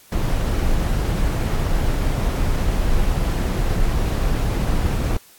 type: noise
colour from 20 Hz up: brown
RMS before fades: -19 dBFS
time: 0.12-5.17 s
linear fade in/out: 2 ms
effects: white hiss -49 dBFS RMS until 5.38 s + AAC 64 kbps